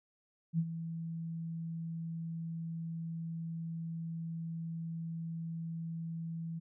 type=tone with ADSR envelope; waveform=sine; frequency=164.81 Hz; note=E3; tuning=in tune; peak=-26 dBFS; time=0.53-6.6 s; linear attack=56 ms; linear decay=56 ms; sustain=-11 dB; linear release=20 ms; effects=none